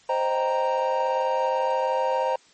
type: chord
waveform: triangle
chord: C minor seventh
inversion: none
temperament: equal with one note detuned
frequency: 523.3 / 620.5 / 784 / 932.3 Hz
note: C5 / Eb5 / G5 / Bb5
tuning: 0 / -5 / 0 / 0 cents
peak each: -23 / -28 / -29 / -23 dBFS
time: 0.09-2.36 s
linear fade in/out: 5 ms
effects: white hiss -56 dBFS RMS until 2.53 s + MP3 32 kbps